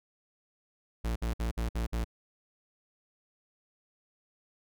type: tone bursts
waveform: 45% pulse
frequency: 57 Hz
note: A#1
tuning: 38 cents flat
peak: -29 dBFS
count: 6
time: 1.04-2.045 s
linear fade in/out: 10 ms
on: 120 ms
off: 57 ms
effects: none